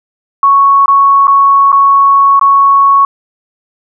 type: tone with dropouts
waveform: sine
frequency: 1108.7 Hz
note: C#6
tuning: in tune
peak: -3 dBFS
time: 0.43-3.05 s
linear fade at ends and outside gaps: 2 ms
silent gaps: 0.859-0.88 / 1.271-1.279 / 1.719-1.727 / 2.395-2.412 s
effects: none